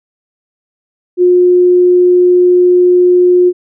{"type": "tone", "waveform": "sine", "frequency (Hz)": 358.6, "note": "F4", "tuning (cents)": 46, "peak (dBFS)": -4, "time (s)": [1.17, 3.53], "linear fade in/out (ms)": 50, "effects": []}